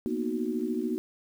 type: chord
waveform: sine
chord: B major seventh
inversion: third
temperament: equal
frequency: 233.1 / 246.9 / 311.1 / 370 Hz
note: A#3 / B3 / D#4 / F#4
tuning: 0 / 0 / 0 / 0 cents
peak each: -33 dBFS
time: 0.06-0.98 s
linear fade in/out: 0 ms
effects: 9-bit